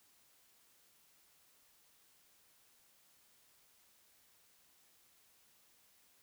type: silence
effects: white hiss -69 dBFS RMS until 6.22 s